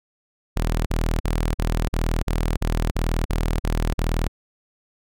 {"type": "tone bursts", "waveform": "sawtooth", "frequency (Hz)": 40.16, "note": "E1", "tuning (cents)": -44, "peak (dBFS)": -16, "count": 11, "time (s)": [0.56, 4.28], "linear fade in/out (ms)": 10, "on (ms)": 300, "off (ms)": 42, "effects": []}